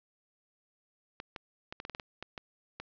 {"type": "clicks", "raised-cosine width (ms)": 0.3, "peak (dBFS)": -24, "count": 11, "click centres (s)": [1.201, 1.362, 1.725, 1.801, 1.851, 1.897, 1.949, 1.998, 2.226, 2.378, 2.8], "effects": ["resampled to 16000 Hz", "10-bit"]}